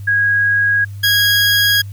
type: tone pair in turn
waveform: sine / 20% pulse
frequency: 1647 / 1647 Hz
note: G#6 / G#6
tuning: -15 / -15 cents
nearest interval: unison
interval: 0 cents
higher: neither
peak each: -11 / -6 dBFS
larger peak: second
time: 0.07-0.85 / 1.03-1.82 s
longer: second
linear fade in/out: 10 ms
effects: added 100 Hz sine -26 dBFS peak until 1.92 s + white hiss -50 dBFS RMS until 1.92 s